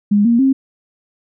sine tone with pitch steps, 205.2 / 234.4 / 267.7 Hz, G#3 / A#3 / C4, -21 / +10 / +40 cents, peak -9 dBFS, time 0.11-0.53 s, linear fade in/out 10 ms, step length 140 ms, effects none

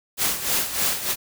white noise with tremolo, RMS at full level -21 dBFS, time 0.17-1.16 s, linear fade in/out 50 ms, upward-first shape sine, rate 3.3 Hz, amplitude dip 70%, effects none

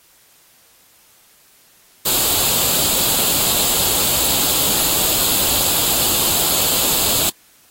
white noise with comb filter, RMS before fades -17 dBFS, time 2.05-7.3 s, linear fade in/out 10 ms, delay 0.26 ms, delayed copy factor +0.6, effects white hiss -52 dBFS RMS until 7.7 s + AAC 48 kbps

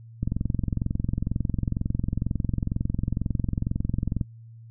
click train, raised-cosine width 5 ms, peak -13 dBFS, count 89, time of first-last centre 0.23-4.212 s, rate 22.1 Hz, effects noise-tail reverb RT60 0.1 s tail -20 dB re dry + added 114 Hz sine -43 dBFS peak until 4.7 s

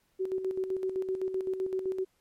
sine tone with tremolo, 377.1 Hz, F#4, 33 cents sharp, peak -27 dBFS, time 0.19-2.05 s, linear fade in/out 20 ms, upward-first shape square, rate 7.8 Hz, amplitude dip 55%, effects pink hiss -72 dBFS RMS until 2.2 s + MP3 64 kbps

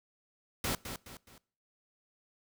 pink noise with echo, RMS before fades -33 dBFS, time 0.64-0.75 s, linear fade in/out 2 ms, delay 210 ms, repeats 3, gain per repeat -8 dB, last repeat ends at 1.38 s, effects noise-tail reverb RT60 0.5 s tail -23 dB re dry

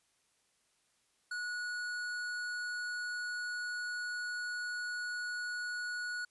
sine tone with tanh clipping, 1461 Hz, F#6, 22 cents flat, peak -38 dBFS, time 1.31-6.25 s, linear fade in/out 5 ms, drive 15 dB, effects white hiss -74 dBFS RMS until 6.3 s + resampled to 24000 Hz

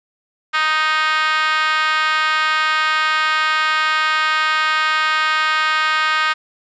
5% pulse tone with high-pass filter, 311.1 Hz, D#4, in tune, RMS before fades -17 dBFS, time 0.53-6.34 s, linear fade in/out 20 ms, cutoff 1300 Hz, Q 3.3, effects resampled to 16000 Hz + 8-bit

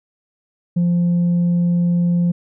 sine tone with tanh clipping, 174 Hz, F3, 6 cents flat, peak -14 dBFS, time 0.76-2.32 s, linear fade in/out 10 ms, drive 1 dB, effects none

